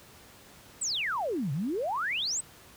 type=exponential two-way sweep; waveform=sine; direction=down then up; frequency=8560 to 129.4 to 8560 Hz; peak=-28 dBFS; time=0.81-2.41 s; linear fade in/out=10 ms; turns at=1.52 s; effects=pink hiss -53 dBFS RMS until 2.76 s + high-pass 60 Hz 12 dB/octave